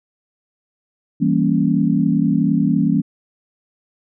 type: chord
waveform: sine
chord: E diminished seventh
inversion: none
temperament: equal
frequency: 164.81 / 196 / 233.1 / 277.2 Hz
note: E3 / G3 / Bb3 / Db4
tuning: 0 / 0 / 0 / 0 cents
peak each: -19 dBFS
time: 1.2-3.02 s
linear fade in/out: 20 ms
effects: none